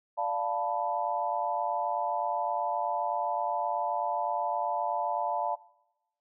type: chord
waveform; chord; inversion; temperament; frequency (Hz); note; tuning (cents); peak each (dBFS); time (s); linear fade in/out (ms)
sine; B half-diminished seventh; first; equal; 587.3 / 698.5 / 880 / 987.8; D5 / F5 / A5 / B5; 0 / 0 / 0 / 0; -35 / -32 / -31 / -35; 0.17-5.56; 20
effects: noise-tail reverb RT60 0.9 s tail -21 dB re dry